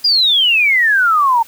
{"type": "exponential sweep", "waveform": "sine", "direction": "down", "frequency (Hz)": [4978, 892], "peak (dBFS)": -9, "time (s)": [0.04, 1.43], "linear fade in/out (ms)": 10, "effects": ["white hiss -42 dBFS RMS until 1.47 s"]}